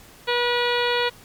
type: harmonic tone with a mistuned harmonic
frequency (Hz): 484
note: B4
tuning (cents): -35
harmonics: 1 / 2 / 3 / 4 / 5 / 6 / 7 / 8 / 9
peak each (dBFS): -23 / -26 / -28 / -29 / -30 / -31 / -31 / -32 / -33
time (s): 0.27-1.1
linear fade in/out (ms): 20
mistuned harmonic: 8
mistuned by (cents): -18
effects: pink hiss -48 dBFS RMS until 1.24 s + MP3 96 kbps